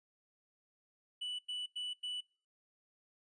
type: tone bursts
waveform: triangle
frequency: 2966 Hz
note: F#7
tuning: 4 cents sharp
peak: -36 dBFS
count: 4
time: 1.21-2.209 s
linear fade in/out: 10 ms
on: 180 ms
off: 93 ms
effects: noise-tail reverb RT60 0.4 s tail -26 dB re dry + resampled to 22050 Hz